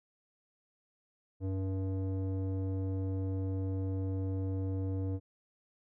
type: tone with low-pass filter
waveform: square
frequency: 95.4 Hz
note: G2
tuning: 47 cents flat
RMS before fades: -34 dBFS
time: 1.4-5.2 s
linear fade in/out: 50 ms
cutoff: 430 Hz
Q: 1.5
effects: none